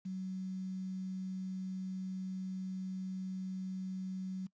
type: tone with quantisation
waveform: sine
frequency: 187.7 Hz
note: F#3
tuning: 25 cents sharp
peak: -37 dBFS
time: 0.05-4.47 s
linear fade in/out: 10 ms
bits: 10
effects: noise-tail reverb RT60 0.1 s tail -22 dB re dry + resampled to 16000 Hz